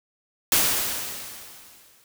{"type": "noise with exponential decay", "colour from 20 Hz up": "white", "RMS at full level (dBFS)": -18, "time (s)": [0.52, 2.04], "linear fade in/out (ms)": 1, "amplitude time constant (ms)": 330, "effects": []}